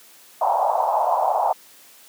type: band-pass noise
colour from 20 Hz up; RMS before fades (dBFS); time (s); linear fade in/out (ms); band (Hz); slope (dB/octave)
pink; -20; 0.41-1.53; 5; 650 to 950; 48
effects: white hiss -49 dBFS RMS until 2.08 s + high-pass 200 Hz 12 dB/octave